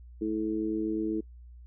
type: tone with amplitude modulation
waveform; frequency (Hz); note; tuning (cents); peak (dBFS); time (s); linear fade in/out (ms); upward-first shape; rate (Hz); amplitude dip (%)
sine; 325.1; E4; -24; -23; 0.21-1.21; 10; sine; 108; 95
effects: noise-tail reverb RT60 0.1 s tail -23 dB re dry + added 60 Hz sine -46 dBFS peak until 1.66 s